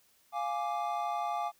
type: chord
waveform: triangle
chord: D diminished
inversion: first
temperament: equal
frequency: 698.5 / 830.6 / 1174.7 Hz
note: F5 / Ab5 / D6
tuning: 0 / 0 / 0 cents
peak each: -33 / -33 / -35 dBFS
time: 0.32-1.52 s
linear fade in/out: 50 ms
effects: white hiss -67 dBFS RMS until 1.59 s